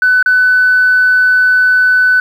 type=tone with dropouts; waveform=sine; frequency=1500 Hz; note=F#6; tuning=23 cents sharp; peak=-5 dBFS; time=0.02-2.2 s; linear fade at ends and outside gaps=2 ms; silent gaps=0.227-0.26 s; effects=tanh soft clip ceiling -2 dBFS + 7-bit